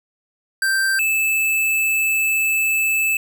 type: tone pair in turn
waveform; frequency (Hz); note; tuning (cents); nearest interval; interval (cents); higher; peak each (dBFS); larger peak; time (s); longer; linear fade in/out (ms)
square; 1568 / 2623; G6 / E7; 0 / -9; major sixth; 891; second; -17; neither; 0.62-0.99 / 0.99-3.17; second; 2
effects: none